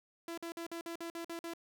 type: tone bursts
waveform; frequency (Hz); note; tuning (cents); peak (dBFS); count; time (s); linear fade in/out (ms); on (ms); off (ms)
sawtooth; 335.8; E4; +32; -36; 9; 0.28-1.536; 2; 96; 49
effects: none